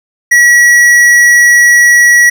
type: tone with tanh clipping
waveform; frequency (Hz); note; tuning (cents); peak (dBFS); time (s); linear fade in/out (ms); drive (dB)
sine; 1927; B6; -43; -4; 0.31-2.3; 10; 13
effects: none